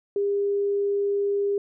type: tone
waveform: sine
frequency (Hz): 402.8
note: G4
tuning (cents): +47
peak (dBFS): -21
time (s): 0.16-1.58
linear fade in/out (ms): 2
effects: none